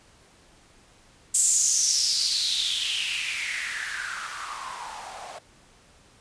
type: noise with band-pass filter sweep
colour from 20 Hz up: blue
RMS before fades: -27 dBFS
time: 1.34-5.39 s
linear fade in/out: 10 ms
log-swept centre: 8000 to 660 Hz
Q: 6
effects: pink hiss -56 dBFS RMS until 6.2 s + resampled to 22050 Hz